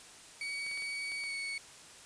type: tone with pitch glide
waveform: 35% pulse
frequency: 2256 to 2222 Hz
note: C#7 to C#7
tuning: +30 to +4 cents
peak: -34 dBFS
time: 0.41-1.58 s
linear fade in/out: 2 ms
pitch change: -26 cents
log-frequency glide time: 1.2-1.35 s
type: clicks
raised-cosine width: 0.2 ms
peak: -32 dBFS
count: 6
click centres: 0.665 / 0.714 / 0.775 / 0.822 / 1.119 / 1.238 s
effects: white hiss -53 dBFS RMS until 2.05 s + resampled to 22050 Hz